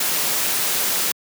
white noise, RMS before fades -21 dBFS, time 0-1.12 s, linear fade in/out 5 ms, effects high-pass 150 Hz 12 dB/octave

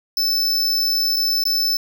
square tone with dropouts, 5274 Hz, E8, in tune, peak -17 dBFS, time 0.17-1.77 s, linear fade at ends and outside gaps 2 ms, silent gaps 1.162-1.166 / 1.438-1.453 s, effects none

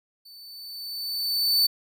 45% pulse tone with level ramp, 4518 Hz, C#8, 32 cents sharp, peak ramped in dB -45 to -16 dBFS, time 0.25-1.67 s, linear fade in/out 10 ms, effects none

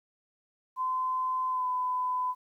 sine tone with pitch glide, 1026 to 1005.5 Hz, C6 to B5, -34 to +31 cents, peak -27 dBFS, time 0.76-2.35 s, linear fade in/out 50 ms, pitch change -35 cents, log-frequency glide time 1.49-1.67 s, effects 11-bit

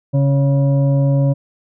sine tone with frequency modulation, 139.2 Hz, C#3, 8 cents sharp, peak -11 dBFS, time 0.13-1.34 s, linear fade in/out 20 ms, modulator 416 Hz, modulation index 0.59, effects none

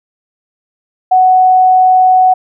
sine tone, 743 Hz, F#5, 7 cents sharp, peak -4 dBFS, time 1.11-2.34 s, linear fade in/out 10 ms, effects none

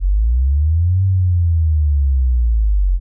sine linear two-way sweep, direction up then down, 43.3 to 96.5 to 43.3 Hz, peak -11 dBFS, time 0-3 s, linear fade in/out 50 ms, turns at 1.04 s, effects none

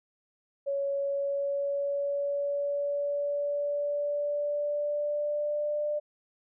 sine tone with pitch glide, 558 to 594.6 Hz, C#5 to D5, +11 to +21 cents, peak -27 dBFS, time 0.66-6 s, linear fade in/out 20 ms, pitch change +110 cents, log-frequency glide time 0.9-5.87 s, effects none

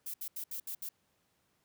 violet noise bursts at uneven times, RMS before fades -40 dBFS, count 6, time 0.06-0.14 / 0.21-0.28 / 0.36-0.44 / 0.51-0.6 / 0.67-0.75 / 0.82-0.89 s, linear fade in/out 5 ms, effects pink hiss -75 dBFS RMS until 1.64 s + high-pass 80 Hz 12 dB/octave

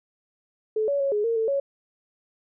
sine tone with pitch steps, 433.7 / 565 / 552 / 417.4 / 460.3 / 446 / 556 Hz, A4 / C#5 / C#5 / G#4 / A#4 / A4 / C#5, -25 / +33 / -7 / +9 / -22 / +23 / +5 cents, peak -21 dBFS, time 0.76-1.6 s, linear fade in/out 5 ms, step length 120 ms, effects none

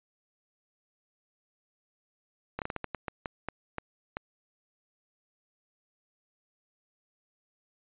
slowing click train, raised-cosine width 0.5 ms, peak -18 dBFS, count 12, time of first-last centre 2.59-4.169 s, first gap 28 ms, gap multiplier 1.3, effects resampled to 8000 Hz

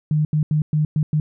sine tone bursts at uneven times, 152.3 Hz, D#3, 37 cents flat, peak -15 dBFS, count 6, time 0.11-0.25 / 0.33-0.43 / 0.51-0.62 / 0.73-0.85 / 0.96-1.03 / 1.13-1.2 s, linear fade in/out 2 ms, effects none

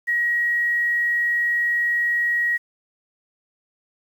sine tone, 1900 Hz, A#6, 33 cents sharp, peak -18 dBFS, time 0.07-2.58 s, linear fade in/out 20 ms, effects 8-bit

